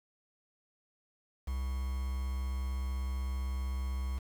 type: tone with quantisation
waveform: triangle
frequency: 65.41 Hz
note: C2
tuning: in tune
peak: -30 dBFS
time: 1.47-4.19 s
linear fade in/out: 10 ms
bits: 8
effects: none